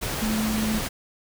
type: tone in noise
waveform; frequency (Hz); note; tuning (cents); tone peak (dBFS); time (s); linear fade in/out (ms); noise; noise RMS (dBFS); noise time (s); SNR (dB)
sine; 217.4; A3; -21; -23; 0.21-0.8; 20; pink; -29; 0.01-0.89; +3
effects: none